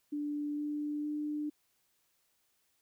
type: tone with pitch steps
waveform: sine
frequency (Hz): 293.7 / 296.1 / 298.5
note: D4 / D4 / D4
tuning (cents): 0 / +14 / +28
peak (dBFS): -33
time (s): 0.12-1.5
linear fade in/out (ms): 10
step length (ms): 460
effects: white hiss -75 dBFS RMS until 2.81 s